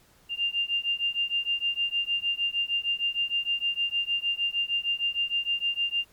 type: beating tone pair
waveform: sine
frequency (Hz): 2793 / 2799.5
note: F7 / F7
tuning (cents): -1 / +4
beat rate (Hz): 6.5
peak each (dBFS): -28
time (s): 0.29-6.05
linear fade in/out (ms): 50
effects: pink hiss -60 dBFS RMS until 6.12 s + MP3 96 kbps